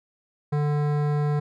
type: tone with hard clipping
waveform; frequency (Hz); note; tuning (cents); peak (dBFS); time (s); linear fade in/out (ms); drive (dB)
sine; 147.5; D3; +8; -23; 0.52-1.4; 10; 16
effects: none